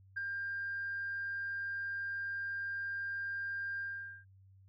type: tone with ADSR envelope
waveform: sine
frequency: 1597 Hz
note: G6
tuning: 32 cents sharp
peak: -32 dBFS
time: 0.16-4.25 s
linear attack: 15 ms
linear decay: 13 ms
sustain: -3 dB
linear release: 460 ms
effects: tanh soft clip ceiling -31 dBFS + added 96 Hz sine -58 dBFS peak until 4.68 s